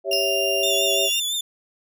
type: chord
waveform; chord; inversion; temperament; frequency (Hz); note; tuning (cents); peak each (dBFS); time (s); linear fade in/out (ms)
sine; C# diminished; second; equal; 392 / 554.4 / 659.3; G4 / C#5 / E5; 0 / 0 / 0; -26; 0.04-1.1; 50
type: tone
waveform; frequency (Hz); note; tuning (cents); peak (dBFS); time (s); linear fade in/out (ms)
35% pulse; 2794; F7; 0; -21; 0.11-1.2; 5
type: tone with exponential decay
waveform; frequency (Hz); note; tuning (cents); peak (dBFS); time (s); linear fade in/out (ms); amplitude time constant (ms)
sine; 5170; E8; -34; -20; 0.13-0.46; 0; 71
type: tone with vibrato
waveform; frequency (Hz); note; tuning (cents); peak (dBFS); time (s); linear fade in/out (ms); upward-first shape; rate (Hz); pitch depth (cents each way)
sawtooth; 3523; A7; +1; -20; 0.63-1.41; 5; triangle; 5.9; 62
effects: none